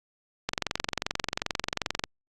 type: click train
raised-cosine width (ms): 0.2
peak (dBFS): -9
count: 36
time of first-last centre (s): 0.49-2.039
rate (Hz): 22.6
effects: Opus 48 kbps